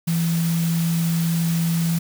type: tone in noise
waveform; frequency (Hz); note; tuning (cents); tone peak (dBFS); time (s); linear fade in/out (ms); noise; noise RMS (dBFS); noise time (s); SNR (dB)
sine; 166.6; E3; +19; -18; 0.07-1.99; 10; white; -32; 0.07-1.99; +11
effects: none